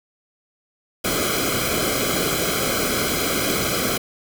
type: noise with comb filter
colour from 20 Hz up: pink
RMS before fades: -22 dBFS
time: 1.04-3.98 s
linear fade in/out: 10 ms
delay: 1.1 ms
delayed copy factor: -0.9
effects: none